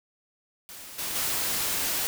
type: noise with level steps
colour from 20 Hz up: white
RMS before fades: -43 / -32 / -28 dBFS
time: 0.69-2.07 s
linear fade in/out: 0 ms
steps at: 0.98 / 1.15 s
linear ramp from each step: 10 ms
effects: none